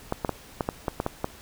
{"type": "clicks", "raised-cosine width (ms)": 1, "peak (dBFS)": -11, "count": 9, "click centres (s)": [0.124, 0.248, 0.293, 0.608, 0.689, 0.882, 1.001, 1.064, 1.244], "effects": ["pink hiss -48 dBFS RMS until 1.41 s"]}